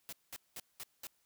white noise bursts, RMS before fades -45 dBFS, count 5, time 0.09-1.07 s, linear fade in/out 0 ms, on 36 ms, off 200 ms, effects white hiss -75 dBFS RMS until 1.25 s

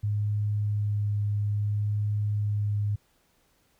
sine tone with vibrato, 103.83 Hz, G#2, in tune, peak -24 dBFS, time 0.03-2.96 s, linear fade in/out 10 ms, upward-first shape sine, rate 0.6 Hz, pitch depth 9 cents each way, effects pink hiss -67 dBFS RMS until 3.79 s

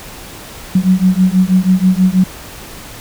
sine beating tone pair, 182.7 / 188.9 Hz, F#3 / F#3, -22 / +36 cents, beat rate 6.2 Hz, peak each -11 dBFS, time 0.75-2.24 s, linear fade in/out 5 ms, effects pink hiss -32 dBFS RMS until 3 s

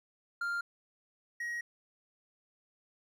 triangle tone pair in turn, 1396.9 / 1893.5 Hz, F6 / A#6, 0 / +27 cents, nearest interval perfect fourth, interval 527 cents, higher second, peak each -30 / -33 dBFS, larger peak first, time 0.41-0.61 / 1.4-1.61 s, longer second, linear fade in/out 5 ms, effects none

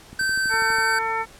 click train, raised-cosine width 3 ms, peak -27 dBFS, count 9, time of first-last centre 0.13-0.786 s, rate 12.2 Hz
square tone with pitch glide, 1550 to 1540.2 Hz, G6 to G6, -20 to -31 cents, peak -21 dBFS, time 0.19-0.99 s, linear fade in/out 5 ms, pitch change -11 cents, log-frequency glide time 0.32-0.8 s
harmonic tone, 448.4 Hz, A4, 33 cents sharp, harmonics 1 / 2 / 3 / 4 / 5, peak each -32 / -25 / -28 / -32 / -30 dBFS, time 0.49-1.26 s, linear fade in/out 50 ms
effects pink hiss -47 dBFS RMS until 1.39 s + low-pass 11000 Hz 12 dB/octave

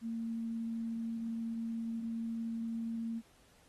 sine tone, 228.2 Hz, A#3, 37 cents flat, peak -35 dBFS, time 0.01-3.22 s, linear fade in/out 50 ms, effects pink hiss -66 dBFS RMS until 3.68 s + AAC 32 kbps

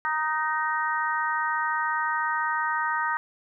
harmonic tone with a mistuned harmonic, 311.4 Hz, D#4, 2 cents sharp, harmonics 3 / 4 / 5 / 6, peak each -28 / -29 / -30 / -31 dBFS, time 0.05-3.17 s, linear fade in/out 0 ms, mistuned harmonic 5, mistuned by -20 cents, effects none

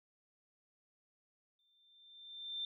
sine tone with exponential growth, 3574 Hz, A7, 26 cents sharp, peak -36 dBFS, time 1.59-2.65 s, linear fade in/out 2 ms, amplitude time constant 230 ms, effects none

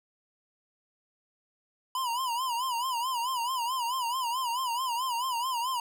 square tone with vibrato, 988 Hz, B5, in tune, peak -29 dBFS, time 1.95-5.8 s, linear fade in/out 2 ms, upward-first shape sine, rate 4.6 Hz, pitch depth 120 cents each way, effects none

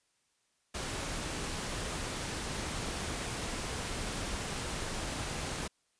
pink noise, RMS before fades -37 dBFS, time 0.74-5.68 s, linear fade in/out 10 ms, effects white hiss -75 dBFS RMS until 5.99 s + resampled to 22050 Hz

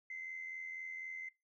sine tone with amplitude modulation, 2066 Hz, C7, 22 cents flat, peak -39 dBFS, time 0.1-1.29 s, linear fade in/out 5 ms, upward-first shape sine, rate 84 Hz, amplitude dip 50%, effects noise-tail reverb RT60 0.2 s tail -21 dB re dry + tanh soft clip ceiling -36 dBFS

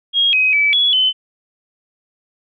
sine tone with pitch steps, 3270 / 2526 / 2301 / 3379 / 3043 Hz, G#7 / D#7 / D7 / G#7 / F#7, -28 / +26 / -36 / +29 / +48 cents, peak -11 dBFS, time 0.13-1.13 s, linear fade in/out 50 ms, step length 200 ms, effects none

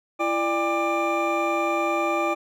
triangle tone cluster, 337 / 595 / 805 / 1185 / 2385 Hz, E4 / D5 / G5 / D6 / D7, +38 / +22 / +46 / +15 / +26 cents, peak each -25 / -25 / -27 / -25 / -29 dBFS, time 0.19-2.35 s, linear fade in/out 20 ms, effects none

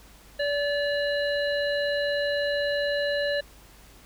harmonic tone, 576 Hz, D5, 34 cents flat, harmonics 1 / 3 / 5 / 7, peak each -25 / -30 / -37 / -35 dBFS, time 0.39-3.41 s, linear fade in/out 10 ms, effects added 50 Hz sine -52 dBFS peak until 4.05 s + pink hiss -53 dBFS RMS until 4.05 s

